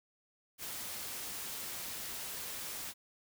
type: noise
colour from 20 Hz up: white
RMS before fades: -42 dBFS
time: 0.58-2.94 s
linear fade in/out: 50 ms
effects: none